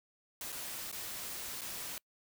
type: noise with dropouts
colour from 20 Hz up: white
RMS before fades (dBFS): -42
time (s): 0.41-1.98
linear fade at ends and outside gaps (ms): 1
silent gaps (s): 0.521-0.525 / 0.915-0.926 / 1.61-1.617
effects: noise-tail reverb RT60 0.1 s tail -26 dB re dry